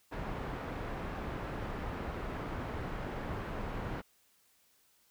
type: low-pass noise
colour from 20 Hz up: pink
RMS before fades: -39 dBFS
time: 0.11-4.02 s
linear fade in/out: 20 ms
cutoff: 1600 Hz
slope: 12 dB/octave
effects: white hiss -69 dBFS RMS until 5.1 s